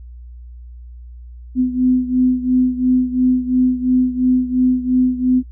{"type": "beating tone pair", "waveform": "sine", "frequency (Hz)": [252.7, 255.6], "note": ["B3", "C4"], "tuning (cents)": [40, -40], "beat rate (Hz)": 2.9, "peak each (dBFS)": [-14, -18], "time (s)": [1.55, 5.43], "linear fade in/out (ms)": 50, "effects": ["noise-tail reverb RT60 0.1 s tail -19 dB re dry", "added 60 Hz sine -33 dBFS peak until 5.51 s"]}